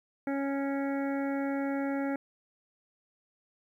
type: harmonic tone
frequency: 276.7 Hz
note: C#4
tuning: 3 cents flat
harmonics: 1 / 2 / 3 / 5 / 6 / 7 / 8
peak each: -30 / -36 / -40 / -44 / -46 / -47 / -48 dBFS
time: 0.27-2.16 s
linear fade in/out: 2 ms
effects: 11-bit